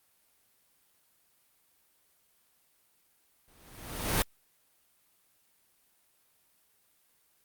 pink noise with exponential growth, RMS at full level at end -24 dBFS, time 3.48-4.22 s, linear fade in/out 0 ms, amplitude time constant 160 ms, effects white hiss -69 dBFS RMS until 7.44 s + Opus 32 kbps

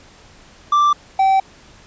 triangle tone pair in turn, 1174.7 / 771.2 Hz, D6 / G5, 0 / -28 cents, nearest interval perfect fifth, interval 728 cents, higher first, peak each -9 dBFS, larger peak neither, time 0.72-0.93 / 1.19-1.4 s, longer neither, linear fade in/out 5 ms, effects pink hiss -46 dBFS RMS until 1.86 s + resampled to 16000 Hz

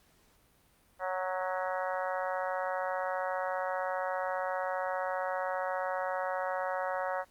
harmonic tone with a mistuned harmonic, 185 Hz, F#3, in tune, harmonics 3 / 4 / 5 / 6 / 7 / 8 / 9 / 10, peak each -35 / -37 / -39 / -41 / -42 / -43 / -44 / -45 dBFS, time 0.99-7.25 s, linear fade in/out 50 ms, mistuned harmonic 10, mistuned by +53 cents, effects pink hiss -66 dBFS RMS until 7.3 s + Opus 48 kbps

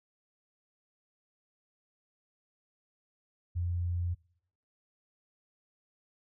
sine tone, 87.31 Hz, F2, in tune, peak -29 dBFS, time 3.55-4.15 s, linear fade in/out 20 ms, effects noise-tail reverb RT60 0.7 s tail -24 dB re dry

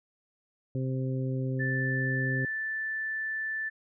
harmonic tone, 130.81 Hz, C3, in tune, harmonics 1 / 2 / 3 / 4, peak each -29 / -35 / -39 / -41 dBFS, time 0.75-2.45 s, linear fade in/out 2 ms
sine tone, 1760 Hz, A6, in tune, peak -30 dBFS, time 1.59-3.7 s, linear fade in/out 20 ms
effects none

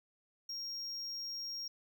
triangle tone, 5580 Hz, F8, 2 cents flat, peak -38 dBFS, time 0.49-1.68 s, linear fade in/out 5 ms, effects none

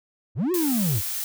triangle linear two-way sweep, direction up then down, 80.5 to 374.1 to 80.5 Hz, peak -19 dBFS, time 0.35-1.02 s, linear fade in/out 50 ms, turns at 0.52 s
blue noise, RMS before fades -29 dBFS, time 0.54-1.24 s, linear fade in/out 0 ms
effects none

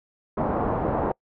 white low-pass noise, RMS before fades -25 dBFS, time 0.37-1.12 s, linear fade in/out 5 ms, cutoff 910 Hz, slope 24 dB/octave, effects noise-tail reverb RT60 0.1 s tail -26 dB re dry

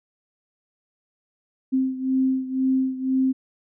sine beating tone pair, 261.6 / 263.6 Hz, C4 / C4, 0 / +13 cents, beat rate 2 Hz, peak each -21 / -25 dBFS, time 1.72-3.33 s, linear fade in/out 20 ms, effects none

